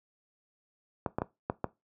clicks, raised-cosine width 1 ms, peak -15 dBFS, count 5, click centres 1.062 / 1.185 / 1.219 / 1.499 / 1.643 s, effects noise-tail reverb RT60 0.2 s tail -18 dB re dry + high-pass 80 Hz 12 dB/octave

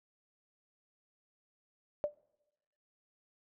sine tone with exponential decay, 591 Hz, D5, 11 cents sharp, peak -25 dBFS, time 2.04-2.14 s, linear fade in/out 0 ms, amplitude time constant 20 ms, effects noise-tail reverb RT60 1.0 s tail -25 dB re dry

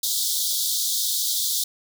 pink high-pass noise, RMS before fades -24 dBFS, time 0.03-1.64 s, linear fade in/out 5 ms, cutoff 3400 Hz, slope 96 dB/octave, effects none

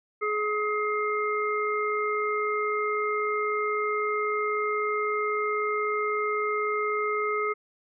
harmonic tone, 421.9 Hz, G#4, 27 cents sharp, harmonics 1 / 3 / 5, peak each -28 / -28 / -32 dBFS, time 0.21-7.54 s, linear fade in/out 20 ms, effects none

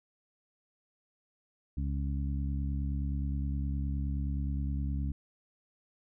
harmonic tone, 69.6 Hz, C#2, 8 cents sharp, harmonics 1 / 2 / 3 / 4, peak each -31 / -37 / -41 / -43 dBFS, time 1.77-5.12 s, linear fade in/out 5 ms, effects none

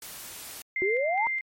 white noise, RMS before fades -41 dBFS, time 0.02-0.62 s, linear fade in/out 2 ms
sine tone with tremolo, 2093 Hz, C7, in tune, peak -26 dBFS, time 0.76-1.41 s, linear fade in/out 2 ms, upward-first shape square, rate 2.4 Hz, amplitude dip 40%
sine exponential sweep, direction up, 363.9 to 960 Hz, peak -24 dBFS, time 0.82-1.27 s, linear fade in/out 0 ms
effects MP3 64 kbps

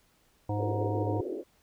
harmonic tone, 103.83 Hz, G#2, in tune, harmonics 1 / 3 / 5 / 7 / 9, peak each -30 / -35 / -37 / -38 / -40 dBFS, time 0.49-1.21 s, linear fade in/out 5 ms
pink band-pass noise, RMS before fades -35 dBFS, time 0.56-1.44 s, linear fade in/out 50 ms, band 310 to 510 Hz, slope 48 dB/octave
effects pink hiss -67 dBFS RMS until 1.62 s

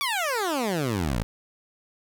15% pulse exponential sweep, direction down, 1174.7 to 50 Hz, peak -18 dBFS, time 0.01-1.23 s, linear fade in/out 0 ms, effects none

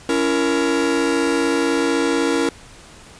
45% pulse chord, A# diminished, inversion first, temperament just, 279.7 / 335.6 / 466.2 Hz, C#4 / E4 / A#4, +16 / +31 / 0 cents, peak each -21 dBFS, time 0.09-2.49 s, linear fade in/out 2 ms, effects pink hiss -43 dBFS RMS until 3.19 s + resampled to 22050 Hz

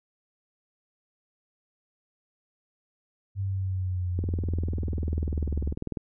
sine exponential sweep, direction down, 98.4 to 72 Hz, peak -26 dBFS, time 3.35-5.75 s, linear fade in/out 50 ms
click train, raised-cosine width 3 ms, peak -19 dBFS, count 37, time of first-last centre 4.19-5.972 s, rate 20.2 Hz
effects none

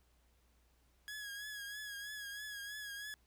sawtooth tone with vibrato, 1667 Hz, G#6, 6 cents sharp, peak -40 dBFS, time 1.08-3.14 s, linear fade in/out 0 ms, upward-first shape triangle, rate 3.1 Hz, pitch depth 56 cents each way, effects added 60 Hz sine -70 dBFS peak until 3.26 s + pink hiss -75 dBFS RMS until 3.26 s

